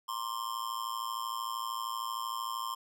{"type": "tone with amplitude modulation", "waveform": "square", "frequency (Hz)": 1055, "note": "C6", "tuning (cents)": 14, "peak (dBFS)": -31, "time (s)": [0.08, 2.75], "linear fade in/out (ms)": 10, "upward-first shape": "sine", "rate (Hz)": 113, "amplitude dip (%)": 90, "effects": []}